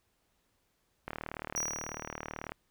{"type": "click train", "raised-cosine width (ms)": 0.5, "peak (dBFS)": -22, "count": 56, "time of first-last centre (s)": [1.08, 2.52], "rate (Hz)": 38.2}
{"type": "tone with exponential decay", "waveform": "square", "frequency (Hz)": 5790, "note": "F#8", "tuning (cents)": -38, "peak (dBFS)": -30, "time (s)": [1.56, 2.48], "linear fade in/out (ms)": 1, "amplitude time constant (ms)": 200}
{"effects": ["pink hiss -75 dBFS RMS until 2.7 s"]}